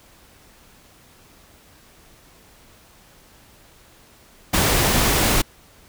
pink noise, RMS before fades -18 dBFS, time 4.53-5.42 s, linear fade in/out 10 ms, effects pink hiss -51 dBFS RMS until 5.88 s

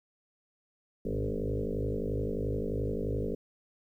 sine tone with frequency modulation, 181.8 Hz, F#3, 30 cents flat, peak -29 dBFS, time 1.05-3.35 s, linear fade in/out 5 ms, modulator 51.5 Hz, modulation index 6.2, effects 11-bit

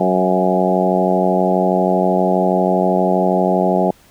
harmonic tone with a mistuned harmonic, 92.5 Hz, F#2, in tune, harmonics 2 / 3 / 4 / 5 / 6 / 7 / 8 / 9, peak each -18 / -24 / -20 / -23 / -22 / -19 / -22 / -22 dBFS, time 0-3.91 s, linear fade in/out 5 ms, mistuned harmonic 8, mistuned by -15 cents, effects pink hiss -50 dBFS RMS until 4.1 s

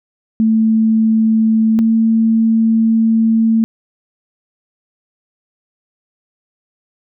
sine tone pair in turn, 221.5 / 224.5 Hz, A3 / A3, +12 / +35 cents, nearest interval unison, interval 23 cents, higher second, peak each -9 dBFS, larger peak neither, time 0.4-1.79 / 1.79-3.64 s, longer second, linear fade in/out 0 ms, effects none

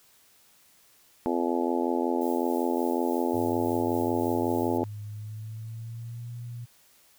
harmonic tone, 85.4 Hz, F2, 38 cents flat, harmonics 3 / 4 / 5 / 6 / 7 / 8 / 9 / 10, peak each -29 / -29 / -32 / -35 / -36 / -38 / -39 / -33 dBFS, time 1.26-4.84 s, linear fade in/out 0 ms
violet noise with tremolo, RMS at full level -45 dBFS, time 2.21-4.78 s, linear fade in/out 5 ms, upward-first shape sine, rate 3.5 Hz, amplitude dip 40%
sine tone with pitch glide, 104.6 to 119.46 Hz, G#2 to A#2, +13 to +43 cents, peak -35 dBFS, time 3.33-6.66 s, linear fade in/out 20 ms, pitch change +230 cents, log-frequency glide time 5.05-6.29 s
effects white hiss -60 dBFS RMS until 7.18 s

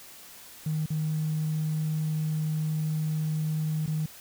triangle tone with dropouts, 155.56 Hz, D#3, in tune, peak -22 dBFS, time 0.66-4.06 s, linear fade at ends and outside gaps 5 ms, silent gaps 0.86-0.903 / 3.862-3.876 s, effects tanh soft clip ceiling -23 dBFS + white hiss -48 dBFS RMS until 4.2 s

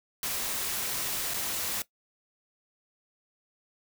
white noise with dropouts, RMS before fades -32 dBFS, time 0.23-1.82 s, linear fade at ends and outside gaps 1 ms, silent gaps 1.337-1.342 s, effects noise-tail reverb RT60 0.1 s tail -18 dB re dry

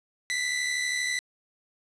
sawtooth tone pair together, 1975.5 / 2048 Hz, B6 / C7, 0 / -38 cents, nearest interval minor second, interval 62 cents, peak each -24 / -29 dBFS, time 0.3-1.19 s, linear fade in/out 0 ms, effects resampled to 22050 Hz + 8-bit

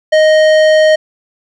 sine tone with tanh clipping, 622.3 Hz, D#5, in tune, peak -7 dBFS, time 0.12-0.96 s, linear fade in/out 10 ms, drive 15 dB, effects none

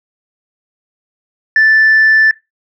sine tone, 1760 Hz, A6, in tune, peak -4 dBFS, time 1.56-2.31 s, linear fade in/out 2 ms, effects noise-tail reverb RT60 0.2 s tail -21 dB re dry + tanh soft clip ceiling -3 dBFS

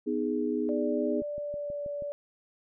sine chord, G# minor, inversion first, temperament equal with one note detuned, 248.7 / 311.1 / 415.3 Hz, B3 / D#4 / G#4, +12 / 0 / 0 cents, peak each -31 dBFS, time 0.06-1.22 s, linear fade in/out 20 ms
sine tone with pitch glide, 587.3 to 577.9 Hz, D5 to D5, 0 to -28 cents, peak -32 dBFS, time 0.69-2.12 s, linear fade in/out 0 ms, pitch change -28 cents, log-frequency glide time 1.28-1.88 s
click train, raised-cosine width 3 ms, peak -33 dBFS, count 6, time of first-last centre 1.22-2.023 s, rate 6.23 Hz
effects none

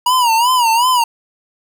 square tone with vibrato, 958 Hz, A#5, 47 cents sharp, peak -11 dBFS, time 0.06-1.04 s, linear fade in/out 5 ms, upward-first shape sine, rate 2.7 Hz, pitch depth 120 cents each way, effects none

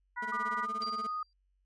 harmonic tone, 487.1 Hz, B4, 24 cents flat, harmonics 2 / 3 / 4, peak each -37 / -39 / -40 dBFS, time 0.16-0.66 s, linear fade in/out 20 ms
25% pulse tone with tremolo, 220 Hz, A3, in tune, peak -37 dBFS, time 0.22-1.07 s, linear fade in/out 5 ms, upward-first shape sine, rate 17 Hz, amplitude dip 95%
sine tone with pitch glide, 1205 to 1241 Hz, D6 to D#6, +44 to -5 cents, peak -33 dBFS, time 0.32-1.23 s, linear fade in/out 5 ms, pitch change +51 cents, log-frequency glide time 0.5-1.11 s
sine tone with exponential decay, 4730 Hz, D8, 12 cents sharp, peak -35 dBFS, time 0.82-1.33 s, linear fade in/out 0 ms, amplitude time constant 110 ms
effects added 47 Hz sine -70 dBFS peak until 1.65 s + resampled to 24000 Hz

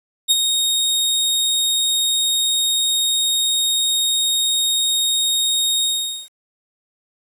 sawtooth tone with ADSR envelope, 3729 Hz, A#7, in tune, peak -7 dBFS, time 0.28-6.29 s, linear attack 31 ms, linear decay 29 ms, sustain -6 dB, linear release 450 ms, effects resampled to 32000 Hz + 8-bit

